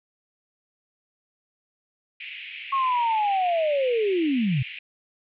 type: band-pass noise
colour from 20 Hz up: pink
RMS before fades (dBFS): -38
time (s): 2.2-4.79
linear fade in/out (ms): 5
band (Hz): 2200 to 2900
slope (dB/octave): 48
type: linear sweep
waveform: sine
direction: down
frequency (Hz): 1100 to 116.54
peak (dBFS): -20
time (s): 2.72-4.63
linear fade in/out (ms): 10
effects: none